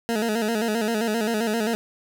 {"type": "tone with vibrato", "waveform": "20% pulse", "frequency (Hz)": 221.9, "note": "A3", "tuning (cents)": 15, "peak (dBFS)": -17, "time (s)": [0.09, 1.75], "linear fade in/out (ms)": 0, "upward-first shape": "square", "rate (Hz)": 7.6, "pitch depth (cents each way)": 76, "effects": []}